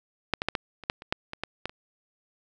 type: clicks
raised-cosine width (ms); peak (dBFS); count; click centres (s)
0.3; -7 / -12 / -8 / -10 / -26 / -8 / -26 / -8 / -19 / -14 / -14 / -28; 12; 0.337 / 0.419 / 0.486 / 0.552 / 0.837 / 0.899 / 1.021 / 1.125 / 1.334 / 1.436 / 1.656 / 1.695
effects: none